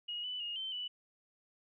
sine tone with pitch steps, 2886 / 2987 / 2857 / 3095 / 2967 Hz, F#7 / F#7 / F7 / G7 / F#7, -44 / +16 / +39 / -23 / +4 cents, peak -37 dBFS, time 0.08-0.88 s, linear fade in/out 10 ms, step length 160 ms, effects none

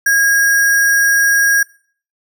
sine tone with sample-and-hold, 1637 Hz, G#6, 25 cents flat, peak -9 dBFS, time 0.06-1.63 s, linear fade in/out 5 ms, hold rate 7350 Hz, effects noise-tail reverb RT60 0.5 s tail -23 dB re dry

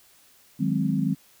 sine chord, Ab dominant seventh, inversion second, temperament equal, 155.56 / 185 / 207.7 / 261.6 Hz, Eb3 / Gb3 / Ab3 / C4, 0 / 0 / 0 / 0 cents, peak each -27 dBFS, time 0.59-1.15 s, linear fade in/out 20 ms, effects white hiss -57 dBFS RMS until 1.4 s

